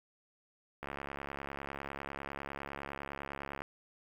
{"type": "click train", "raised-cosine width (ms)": 0.5, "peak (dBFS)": -25, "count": 196, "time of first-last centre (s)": [0.83, 3.62], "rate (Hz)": 69.9, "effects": ["9-bit"]}